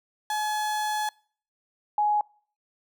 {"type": "tone pair in turn", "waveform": ["35% pulse", "sine"], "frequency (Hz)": [850, 836.8], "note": ["G#5", "G#5"], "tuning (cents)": [40, 13], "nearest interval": "unison", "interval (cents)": 27, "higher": "first", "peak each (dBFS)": [-24, -20], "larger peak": "second", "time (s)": [[0.3, 1.09], [1.98, 2.21]], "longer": "first", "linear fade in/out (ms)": 2, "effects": ["noise-tail reverb RT60 0.5 s tail -26 dB re dry"]}